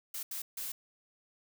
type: noise bursts at uneven times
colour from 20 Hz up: blue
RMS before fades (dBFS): -39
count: 3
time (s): 0.14-0.23 / 0.31-0.42 / 0.57-0.72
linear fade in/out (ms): 5
effects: none